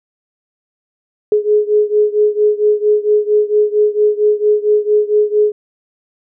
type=beating tone pair; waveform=sine; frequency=419.3 / 423.7 Hz; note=G#4 / G#4; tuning=+17 / +35 cents; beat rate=4.4 Hz; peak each=-12 / -14 dBFS; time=1.32-5.52 s; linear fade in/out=2 ms; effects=none